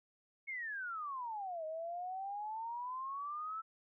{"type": "exponential two-way sweep", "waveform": "sine", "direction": "down then up", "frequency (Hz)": [2211, 622.3, 1330], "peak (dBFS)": -39, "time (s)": [0.47, 3.62], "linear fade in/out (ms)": 20, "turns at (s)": 1.65, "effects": []}